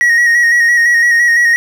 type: tone with vibrato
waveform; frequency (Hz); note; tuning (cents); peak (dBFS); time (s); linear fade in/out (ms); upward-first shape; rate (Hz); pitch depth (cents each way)
triangle; 1892; A#6; +25; -5; 0.01-1.56; 0; square; 5.9; 28
effects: none